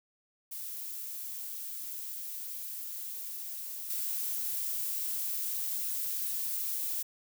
violet noise with level steps, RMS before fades -40 / -34 dBFS, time 0.51-7.03 s, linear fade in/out 10 ms, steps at 3.9 s, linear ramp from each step 2 ms, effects none

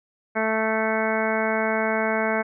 harmonic tone, 220 Hz, A3, in tune, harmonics 1 / 2 / 3 / 4 / 5 / 6 / 7 / 8 / 9 / 10, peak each -28 / -28 / -26 / -30 / -34 / -34 / -29 / -36 / -35 / -31 dBFS, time 0.35-2.43 s, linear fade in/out 20 ms, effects none

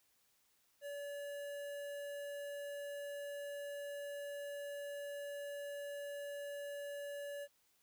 square tone with notch filter, 572 Hz, D5, 46 cents flat, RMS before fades -45 dBFS, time 0.81-7.48 s, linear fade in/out 50 ms, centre 4700 Hz, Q 1.2, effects white hiss -75 dBFS RMS until 7.82 s

